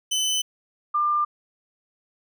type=tone pair in turn; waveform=25% pulse / sine; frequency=3027 / 1195.7 Hz; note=F#7 / D6; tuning=+39 / +31 cents; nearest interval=octave + major third; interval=1608 cents; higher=first; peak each=-18 / -19 dBFS; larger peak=first; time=0.11-0.42 / 0.94-1.25 s; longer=neither; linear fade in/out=10 ms; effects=none